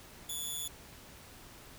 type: tone with amplitude modulation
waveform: 10% pulse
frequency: 3449 Hz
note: A7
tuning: 35 cents flat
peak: -26 dBFS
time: 0.29-0.68 s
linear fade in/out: 5 ms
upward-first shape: sine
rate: 162 Hz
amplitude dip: 60%
effects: pink hiss -53 dBFS RMS until 1.78 s